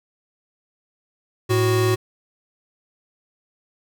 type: tone pair together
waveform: square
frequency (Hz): 110 / 370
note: A2 / F#4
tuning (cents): 0 / 0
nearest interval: octave + major sixth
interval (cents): 2100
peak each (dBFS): -20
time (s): 1.49-1.96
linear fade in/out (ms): 20
effects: none